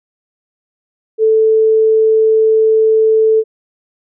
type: tone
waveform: sine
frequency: 440 Hz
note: A4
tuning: in tune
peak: -7 dBFS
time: 1.18-3.44 s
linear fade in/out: 50 ms
effects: none